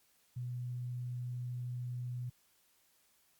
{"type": "tone", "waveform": "sine", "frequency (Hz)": 123.3, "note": "B2", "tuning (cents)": -2, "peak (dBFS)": -37, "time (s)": [0.36, 2.3], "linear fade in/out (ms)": 10, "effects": ["white hiss -71 dBFS RMS until 3.39 s", "Opus 48 kbps"]}